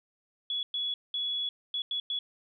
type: tone bursts at uneven times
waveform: sine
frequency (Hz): 3385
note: G#7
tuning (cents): +32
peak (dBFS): -29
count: 6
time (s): 0.5-0.63 / 0.74-0.94 / 1.14-1.49 / 1.74-1.82 / 1.91-2 / 2.1-2.19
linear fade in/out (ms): 2
effects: none